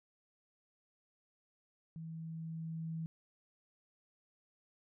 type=tone with level ramp; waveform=sine; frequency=162.3 Hz; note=E3; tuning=27 cents flat; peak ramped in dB=-43 to -37 dBFS; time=1.96-3.06 s; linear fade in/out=0 ms; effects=none